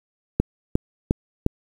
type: click train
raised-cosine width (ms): 3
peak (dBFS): -4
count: 4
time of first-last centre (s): 0.4-1.464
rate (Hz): 2.82
effects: 7-bit